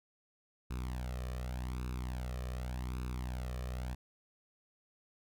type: tone with flanger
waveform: sawtooth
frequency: 62.4 Hz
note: B1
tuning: 19 cents sharp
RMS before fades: -39 dBFS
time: 0.7-3.95 s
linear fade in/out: 10 ms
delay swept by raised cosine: 0.77 to 1.68 ms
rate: 0.86 Hz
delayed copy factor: +0.7
effects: none